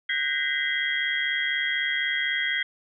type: tone cluster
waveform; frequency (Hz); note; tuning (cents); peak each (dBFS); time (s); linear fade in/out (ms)
sine; 1500 / 1596 / 1892 / 2036 / 3255; F#6 / G6 / A#6 / C7 / G#7; +23 / +31 / +25 / -48 / -36; -35 / -32 / -30 / -27 / -30; 0.09-2.63; 5
effects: none